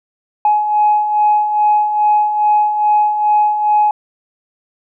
sine beating tone pair, 840 / 842.4 Hz, G#5 / G#5, +19 / +24 cents, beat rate 2.4 Hz, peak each -18 / -10 dBFS, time 0.45-3.91 s, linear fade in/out 2 ms, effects tanh soft clip ceiling -4 dBFS

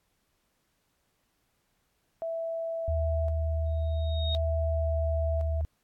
sine tone with tremolo, 659.3 Hz, E5, in tune, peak -30 dBFS, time 2.22-5.61 s, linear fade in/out 0 ms, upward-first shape square, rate 0.47 Hz, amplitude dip 50%
sine tone with pitch glide, 77.78 to 76.71 Hz, D#2 to D#2, 0 to -24 cents, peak -26 dBFS, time 2.88-5.65 s, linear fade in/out 0 ms, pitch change -24 cents, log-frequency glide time 4.64-4.96 s
sine tone with exponential growth, 3734 Hz, A#7, 2 cents sharp, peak -29 dBFS, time 3.66-4.35 s, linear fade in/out 0 ms, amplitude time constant 150 ms
effects pink hiss -74 dBFS RMS until 5.83 s + AAC 64 kbps

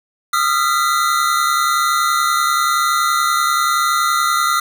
square tone cluster, 1232 / 1302 / 1373 / 1987 Hz, D#6 / E6 / F6 / B6, -17 / -22 / -30 / +10 cents, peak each -18 / -27 / -18 / -26 dBFS, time 0.33-4.6 s, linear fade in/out 5 ms, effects 8-bit

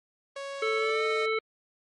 sawtooth tone with pitch glide, 554.4 to 615.1 Hz, C#5 to D#5, 0 to -20 cents, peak -31 dBFS, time 0.36-1.26 s, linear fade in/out 5 ms, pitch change +180 cents, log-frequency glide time 0.77-1.04 s
harmonic tone, 440.9 Hz, A4, 4 cents sharp, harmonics 1 / 3 / 5 / 7 / 9, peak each -27 / -32 / -31 / -45 / -40 dBFS, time 0.62-1.39 s, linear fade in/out 5 ms
effects low-pass 7000 Hz 12 dB/octave + MP3 48 kbps

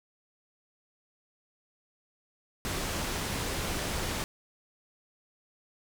pink low-pass noise, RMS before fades -33 dBFS, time 2.65-4.24 s, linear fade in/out 0 ms, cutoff 11000 Hz, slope 12 dB/octave, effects none

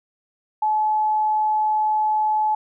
sine tone, 858 Hz, A5, 44 cents flat, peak -17 dBFS, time 0.62-2.55 s, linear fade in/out 5 ms, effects none

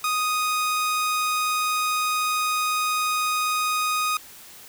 sawtooth tone, 1244.5 Hz, D#6, in tune, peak -18 dBFS, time 0.04-4.17 s, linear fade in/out 2 ms, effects white hiss -45 dBFS RMS until 4.68 s

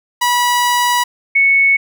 sawtooth / sine tone pair in turn, 974 / 2211 Hz, B5 / C#7, -24 / -5 cents, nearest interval octave + major second, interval 1419 cents, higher second, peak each -8 dBFS, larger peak neither, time 0.21-1.04 / 1.35-1.77 s, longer first, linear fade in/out 10 ms, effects none

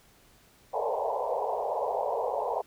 pink band-pass noise, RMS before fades -30 dBFS, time 0.73-2.62 s, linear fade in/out 10 ms, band 430 to 990 Hz, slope 96 dB/octave, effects pink hiss -60 dBFS RMS until 2.66 s

